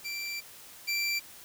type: tone pair in turn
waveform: 25% pulse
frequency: 2349 / 2349 Hz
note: D7 / D7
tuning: 0 / 0 cents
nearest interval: unison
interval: 0 cents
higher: neither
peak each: -30 / -24 dBFS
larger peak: second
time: 0.04-0.41 / 0.87-1.2 s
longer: first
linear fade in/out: 20 ms
effects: white hiss -50 dBFS RMS until 1.44 s